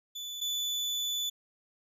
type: tone pair in turn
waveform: 35% pulse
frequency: 3481 / 3481 Hz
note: A7 / A7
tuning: -19 / -19 cents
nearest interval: unison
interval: 0 cents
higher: neither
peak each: -35 / -28 dBFS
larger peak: second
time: 0.15-0.41 / 0.41-1.3 s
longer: second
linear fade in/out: 10 ms
effects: resampled to 32000 Hz